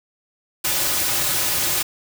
white noise with comb filter, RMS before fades -21 dBFS, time 0.64-1.83 s, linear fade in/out 10 ms, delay 4.4 ms, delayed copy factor -0.75, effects none

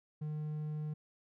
triangle tone, 152.2 Hz, D#3, 38 cents flat, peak -34 dBFS, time 0.21-0.94 s, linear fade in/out 10 ms, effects none

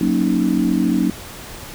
sine chord, D# minor seventh, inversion first, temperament equal, 185 / 233.1 / 277.2 / 311.1 Hz, F#3 / A#3 / C#4 / D#4, 0 / 0 / 0 / 0 cents, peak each -20 dBFS, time 0.01-1.1 s, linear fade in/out 2 ms, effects pink hiss -35 dBFS RMS until 1.74 s

